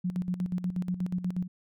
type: tone with tremolo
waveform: sine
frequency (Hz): 180.4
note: F#3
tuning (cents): -44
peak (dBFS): -26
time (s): 0.04-1.48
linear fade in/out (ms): 10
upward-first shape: square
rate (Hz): 8.3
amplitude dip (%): 70
effects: none